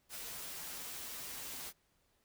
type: noise with comb filter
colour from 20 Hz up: white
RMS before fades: -45 dBFS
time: 0.09-1.73 s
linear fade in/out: 50 ms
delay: 9.6 ms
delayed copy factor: -0.6
effects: pink hiss -75 dBFS RMS until 2.24 s